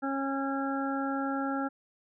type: harmonic tone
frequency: 273.1 Hz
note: C#4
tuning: 26 cents flat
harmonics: 1 / 2 / 3 / 5 / 6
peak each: -31 / -38 / -36 / -36 / -43 dBFS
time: 0.02-1.69 s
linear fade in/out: 20 ms
effects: none